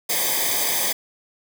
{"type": "noise with comb filter", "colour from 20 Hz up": "white", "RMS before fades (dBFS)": -22, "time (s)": [0.09, 0.93], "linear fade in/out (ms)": 10, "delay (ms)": 0.72, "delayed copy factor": -1, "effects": []}